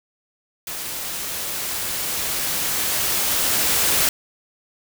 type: noise with level ramp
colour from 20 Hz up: white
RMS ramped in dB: -30 to -18 dBFS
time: 0.67-4.09 s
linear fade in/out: 2 ms
effects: none